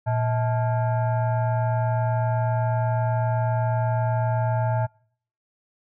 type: tone with frequency modulation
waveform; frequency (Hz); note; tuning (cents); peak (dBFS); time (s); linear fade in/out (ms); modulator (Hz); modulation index
sine; 116; A#2; -8; -20; 0.06-4.87; 20; 757; 0.83
effects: noise-tail reverb RT60 0.6 s tail -26 dB re dry